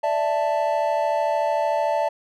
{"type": "chord", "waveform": "triangle", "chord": "D suspended second", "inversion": "none", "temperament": "just", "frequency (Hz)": [587.3, 660.7, 881], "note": ["D5", "E5", "A5"], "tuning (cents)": [0, 4, 2], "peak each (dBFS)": -22, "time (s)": [0.03, 2.09], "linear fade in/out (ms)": 10, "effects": []}